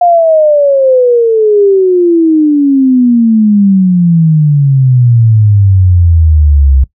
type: exponential sweep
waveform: sine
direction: down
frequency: 711 to 65.1 Hz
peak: -3 dBFS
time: 0.01-6.84 s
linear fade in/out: 5 ms
effects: noise-tail reverb RT60 0.1 s tail -18 dB re dry